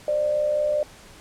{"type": "tone pair together", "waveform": "sine", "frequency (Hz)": [532.8, 598], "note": ["C5", "D5"], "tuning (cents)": [31, 31], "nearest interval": "major second", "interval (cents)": 200, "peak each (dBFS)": [-30, -20], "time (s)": [0.08, 0.83], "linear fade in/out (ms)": 2, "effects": ["pink hiss -47 dBFS RMS until 1.2 s", "low-pass 10000 Hz 12 dB/octave"]}